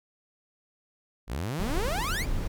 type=exponential sweep; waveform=sawtooth; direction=up; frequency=48.8 to 2489 Hz; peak=-26 dBFS; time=1.27-2.26 s; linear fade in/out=50 ms
type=noise; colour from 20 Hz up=brown; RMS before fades=-30 dBFS; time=1.59-2.48 s; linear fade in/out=10 ms
effects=none